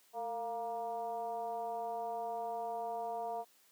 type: tone with frequency modulation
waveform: sine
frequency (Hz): 698.5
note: F5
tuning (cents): 0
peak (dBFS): -36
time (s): 0.13-3.45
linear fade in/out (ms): 50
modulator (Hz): 242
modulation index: 0.95
effects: white hiss -67 dBFS RMS until 3.71 s + high-pass 200 Hz 12 dB/octave